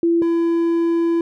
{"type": "tone pair in turn", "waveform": ["sine", "triangle"], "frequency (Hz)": [337.3, 335.8], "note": ["E4", "E4"], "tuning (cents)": [40, 32], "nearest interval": "unison", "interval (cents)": 8, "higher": "first", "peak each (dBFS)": -13, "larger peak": "neither", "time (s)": [[0.03, 0.22], [0.22, 1.21]], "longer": "second", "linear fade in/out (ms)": 2, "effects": []}